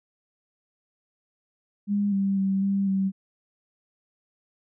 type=tone with pitch steps; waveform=sine; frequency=203.4 / 196.1 / 193.5 / 197.1 / 192.7 Hz; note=G#3 / G3 / G3 / G3 / G3; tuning=-36 / +1 / -22 / +10 / -29 cents; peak=-21 dBFS; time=1.87-3.12 s; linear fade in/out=50 ms; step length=250 ms; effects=none